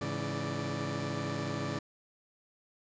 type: tone cluster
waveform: 20% pulse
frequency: 106.5 / 139.1 / 166.5 / 587 Hz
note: G#2 / C#3 / E3 / D5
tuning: +44 / +6 / +18 / -1 cents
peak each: -34 / -32 / -35 / -35 dBFS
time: 0.01-1.79 s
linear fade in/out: 5 ms
effects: resampled to 16000 Hz